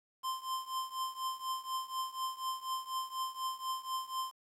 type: tone with tremolo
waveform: square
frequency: 1043 Hz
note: C6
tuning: 6 cents flat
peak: -33 dBFS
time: 0.23-4.32 s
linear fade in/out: 20 ms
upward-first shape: triangle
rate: 4.1 Hz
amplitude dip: 90%
effects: resampled to 32000 Hz + 10-bit